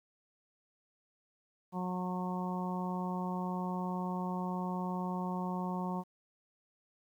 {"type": "harmonic tone", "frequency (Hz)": 181.9, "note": "F#3", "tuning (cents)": -29, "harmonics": [1, 2, 3, 4, 5, 6], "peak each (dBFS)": [-35, -44, -47, -44, -41, -45], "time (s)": [1.72, 6.04], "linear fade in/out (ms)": 50, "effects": ["11-bit"]}